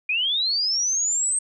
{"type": "linear sweep", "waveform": "sine", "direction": "up", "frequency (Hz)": [2396, 8400], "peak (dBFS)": -20, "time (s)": [0.09, 1.39], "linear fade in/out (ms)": 5, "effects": []}